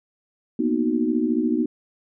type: chord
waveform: sine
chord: B major seventh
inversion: third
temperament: equal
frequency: 233.1 / 246.9 / 311.1 / 370 Hz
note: A#3 / B3 / D#4 / F#4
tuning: 0 / 0 / 0 / 0 cents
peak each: -26 / -23 / -23 / -28 dBFS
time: 0.59-1.66 s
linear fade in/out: 5 ms
effects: none